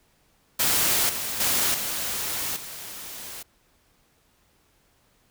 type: noise with level steps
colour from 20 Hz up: white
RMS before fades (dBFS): -22 / -30 / -23 / -29 / -38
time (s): 0.59-3.43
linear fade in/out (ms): 10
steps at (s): 1.09 / 1.4 / 1.74 / 2.56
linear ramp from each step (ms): 5
effects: pink hiss -64 dBFS RMS until 5.3 s